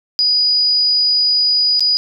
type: tone with dropouts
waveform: sine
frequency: 4925 Hz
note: D#8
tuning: 19 cents flat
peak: -11 dBFS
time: 0.19-1.97 s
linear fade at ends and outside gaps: 0 ms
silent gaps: 1.795-1.806 s
effects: none